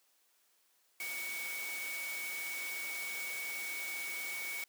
sine tone in noise, 2241 Hz, C#7, 18 cents sharp, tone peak -39 dBFS, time 1-4.64 s, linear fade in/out 2 ms, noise white, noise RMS -44 dBFS, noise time 1-4.64 s, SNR +2 dB, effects white hiss -72 dBFS RMS until 4.68 s + high-pass 300 Hz 12 dB/octave

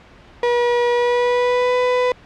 35% pulse tone with pitch glide, 481.6 to 498.6 Hz, B4 to B4, -44 to +16 cents, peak -13 dBFS, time 0.43-2.12 s, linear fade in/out 2 ms, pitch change +60 cents, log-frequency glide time 0.92-1.75 s, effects pink hiss -45 dBFS RMS until 2.25 s + low-pass 3000 Hz 12 dB/octave

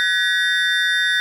triangle tone cluster, 1510 / 1686 / 1915 / 3599 Hz, F#6 / G#6 / A#6 / A7, +35 / +26 / +46 / +38 cents, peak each -20 dBFS, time 0-1.2 s, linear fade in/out 0 ms, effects none

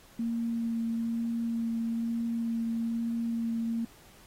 sine tone with vibrato, 230.4 Hz, A#3, 20 cents flat, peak -28 dBFS, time 0.19-3.85 s, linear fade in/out 5 ms, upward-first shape sine, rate 1.1 Hz, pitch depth 11 cents each way, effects pink hiss -57 dBFS RMS until 4.26 s + AAC 48 kbps

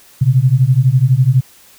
sine beating tone pair, 123.47 / 135.47 Hz, B2 / C#3, 0 / -39 cents, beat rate 12 Hz, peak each -11 dBFS, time 0.21-1.41 s, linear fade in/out 10 ms, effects white hiss -45 dBFS RMS until 1.78 s

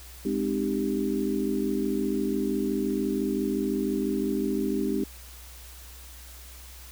sine chord, Ab major seventh, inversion none, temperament equal with one note detuned, 207.7 / 261.6 / 307.4 / 392 Hz, Ab3 / C4 / Eb4 / G4, 0 / 0 / -21 / 0 cents, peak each -30 dBFS, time 0.25-5.04 s, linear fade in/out 5 ms, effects added 62 Hz sine -45 dBFS peak until 6.91 s + white hiss -48 dBFS RMS until 6.91 s

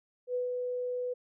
sine tone with ADSR envelope, 496 Hz, B4, 7 cents sharp, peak -28 dBFS, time 0.27-1.14 s, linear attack 76 ms, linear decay 140 ms, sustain -3 dB, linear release 13 ms, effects none

